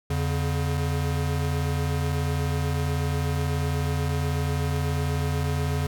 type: tone pair together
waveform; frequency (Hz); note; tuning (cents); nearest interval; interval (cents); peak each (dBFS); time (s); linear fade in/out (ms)
square; 83.75 / 142.3; E2 / C#3; +28 / +46; major sixth; 918; -27; 0.1-5.87; 5
effects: none